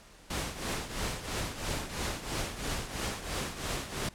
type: noise with tremolo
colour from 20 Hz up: pink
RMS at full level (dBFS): -32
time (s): 0.3-4.09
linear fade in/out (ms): 5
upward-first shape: triangle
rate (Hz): 3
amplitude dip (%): 75
effects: pink hiss -55 dBFS RMS until 4.14 s + low-pass 10000 Hz 12 dB/octave